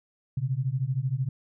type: beating tone pair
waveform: sine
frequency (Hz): 124.8 / 137.8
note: B2 / C#3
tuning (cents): +19 / -10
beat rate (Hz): 13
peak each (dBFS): -28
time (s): 0.37-1.29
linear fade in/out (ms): 5
effects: none